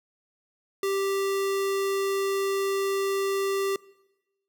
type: tone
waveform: square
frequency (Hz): 392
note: G4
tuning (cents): 0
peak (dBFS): -25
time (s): 0.83-3.76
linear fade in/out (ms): 2
effects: noise-tail reverb RT60 1.0 s tail -22 dB re dry